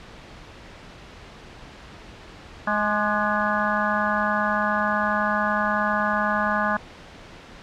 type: harmonic tone with a mistuned harmonic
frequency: 210 Hz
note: G#3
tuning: 19 cents sharp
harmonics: 1 / 3 / 4 / 5 / 6 / 7 / 8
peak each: -28 / -28 / -28 / -28 / -28 / -28 / -28 dBFS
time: 2.67-6.77 s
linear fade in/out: 5 ms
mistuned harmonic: 6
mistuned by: -70 cents
effects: pink hiss -43 dBFS RMS until 7.62 s + low-pass 4000 Hz 12 dB/octave